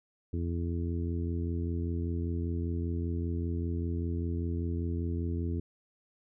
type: harmonic tone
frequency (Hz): 85.1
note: F2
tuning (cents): -44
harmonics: 1 / 2 / 3 / 4 / 5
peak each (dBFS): -31 / -39 / -38 / -40 / -45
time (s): 0.33-5.6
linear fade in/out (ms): 5
effects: none